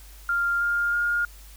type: tone with pitch steps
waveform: sine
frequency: 1396 / 1407.3 / 1418.8 Hz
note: F6 / F6 / F6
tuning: -1 / +13 / +27 cents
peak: -21 dBFS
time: 0.29-1.25 s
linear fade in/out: 2 ms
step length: 320 ms
effects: added 50 Hz sine -44 dBFS peak until 1.56 s + white hiss -51 dBFS RMS until 1.56 s